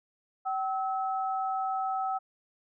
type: tone pair together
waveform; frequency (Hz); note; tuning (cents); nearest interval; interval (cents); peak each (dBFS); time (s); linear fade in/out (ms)
sine; 766 / 1295; G5 / E6; -40 / -31; major sixth; 909; -29 / -34; 0.45-2.19; 20
effects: none